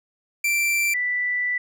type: tone pair in turn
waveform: 45% pulse / sine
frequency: 2349 / 1975.3 Hz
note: D7 / B6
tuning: 0 / 0 cents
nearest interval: minor third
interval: 300 cents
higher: first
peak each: -19 / -21 dBFS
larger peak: first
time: 0.44-0.94 / 0.94-1.58 s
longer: second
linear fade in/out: 5 ms
effects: none